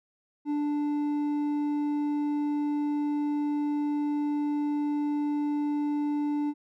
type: tone with hard clipping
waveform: sine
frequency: 293.7 Hz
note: D4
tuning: in tune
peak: -27 dBFS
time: 0.45-6.54 s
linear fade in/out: 50 ms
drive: 5 dB
effects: none